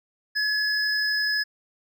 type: tone pair together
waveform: triangle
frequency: 1701 / 5071 Hz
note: G#6 / D#8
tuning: +41 / +32 cents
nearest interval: octave + perfect fifth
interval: 1891 cents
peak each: -22 / -25 dBFS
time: 0.35-1.44 s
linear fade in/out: 20 ms
effects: none